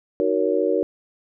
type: chord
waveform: sine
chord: D# minor seventh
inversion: none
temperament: just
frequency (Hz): 311.1 / 373.4 / 466.7 / 560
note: D#4 / F#4 / A#4 / C#5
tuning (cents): 0 / +16 / +2 / +18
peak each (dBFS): -25 / -23 / -22 / -24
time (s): 0.2-0.83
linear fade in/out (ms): 0
effects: none